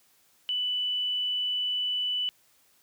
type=tone; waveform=sine; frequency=2980 Hz; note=F#7; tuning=12 cents sharp; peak=-26 dBFS; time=0.49-2.29 s; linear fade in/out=0 ms; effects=white hiss -64 dBFS RMS until 2.82 s + high-pass 60 Hz 12 dB/octave